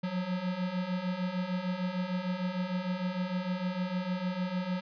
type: beating tone pair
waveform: square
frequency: 178 / 184.6 Hz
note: F3 / F#3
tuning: +33 / -4 cents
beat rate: 6.6 Hz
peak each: -37 / -33 dBFS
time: 0.03-4.81 s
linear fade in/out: 10 ms
effects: resampled to 11025 Hz